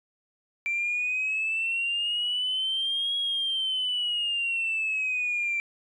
sine exponential two-way sweep, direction up then down, 2346 to 3315 to 2346 Hz, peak -24 dBFS, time 0.66-5.6 s, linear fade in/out 0 ms, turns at 3.17 s, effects tanh soft clip ceiling -21 dBFS

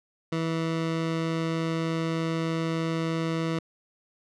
20% pulse tone, 163.3 Hz, E3, 16 cents flat, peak -21 dBFS, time 0.32-3.59 s, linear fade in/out 5 ms, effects low-pass 5000 Hz 12 dB/octave

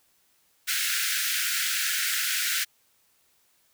pink high-pass noise, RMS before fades -27 dBFS, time 0.67-2.65 s, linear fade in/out 20 ms, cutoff 1400 Hz, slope 96 dB/octave, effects white hiss -66 dBFS RMS until 3.73 s

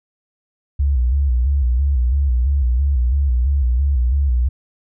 sine tone with vibrato, 65.41 Hz, C2, in tune, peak -13 dBFS, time 0.79-4.49 s, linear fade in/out 10 ms, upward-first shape square, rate 3 Hz, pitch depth 120 cents each way, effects none

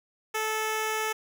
10% pulse tone, 435.9 Hz, A4, 16 cents flat, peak -19 dBFS, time 0.34-1.13 s, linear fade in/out 10 ms, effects none

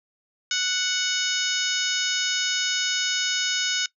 harmonic tone, 740 Hz, F#5, in tune, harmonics 2 / 3 / 4 / 5 / 6 / 7 / 8 / 9, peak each -29 / -32 / -29 / -29 / -35 / -29 / -35 / -31 dBFS, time 0.51-3.86 s, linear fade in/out 2 ms, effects noise-tail reverb RT60 0.1 s tail -21 dB re dry

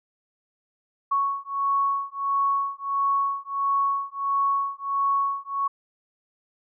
sine beating tone pair, 1108.7 / 1110.2 Hz, C#6 / C#6, 0 / +2 cents, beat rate 1.5 Hz, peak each -25 dBFS, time 1.11-5.68 s, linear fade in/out 10 ms, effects none

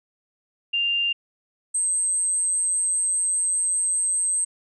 sine tone pair in turn, 2794 / 8279 Hz, F7 / C9, 0 / -19 cents, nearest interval octave + perfect fifth, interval 1881 cents, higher second, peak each -20 dBFS, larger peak neither, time 0.73-1.13 / 1.74-4.45 s, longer second, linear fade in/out 10 ms, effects none

